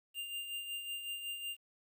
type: tone with tremolo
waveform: square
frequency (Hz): 2798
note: F7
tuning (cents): +3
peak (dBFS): -38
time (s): 0.14-1.57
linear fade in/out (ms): 50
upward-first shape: sine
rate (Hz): 5.4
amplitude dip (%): 50
effects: 11-bit